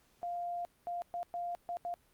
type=tone bursts at uneven times; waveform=sine; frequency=698.5 Hz; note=F5; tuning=in tune; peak=-35 dBFS; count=6; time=0.23-0.65 / 0.87-1.02 / 1.14-1.23 / 1.34-1.55 / 1.69-1.77 / 1.85-1.94 s; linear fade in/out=0 ms; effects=pink hiss -69 dBFS RMS until 2.13 s + Opus 48 kbps